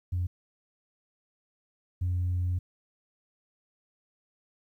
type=tone pair in turn; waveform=sine; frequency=89.2 / 89.55 Hz; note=F2 / F2; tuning=+37 / +44 cents; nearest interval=unison; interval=7 cents; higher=second; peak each=-25 / -24 dBFS; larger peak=second; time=0.12-0.27 / 2.01-2.59 s; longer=second; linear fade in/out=10 ms; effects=tanh soft clip ceiling -23 dBFS + 11-bit